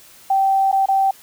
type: tone with dropouts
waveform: sine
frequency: 777 Hz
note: G5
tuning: 16 cents flat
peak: -13 dBFS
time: 0.3-1.11 s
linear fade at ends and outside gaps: 5 ms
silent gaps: 0.716-0.726 / 0.859-0.885 s
effects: white hiss -46 dBFS RMS until 1.22 s